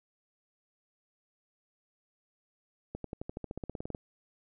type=accelerating click train; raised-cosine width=2 ms; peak=-24 dBFS; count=16; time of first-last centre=2.95-3.948 s; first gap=93 ms; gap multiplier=0.95; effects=none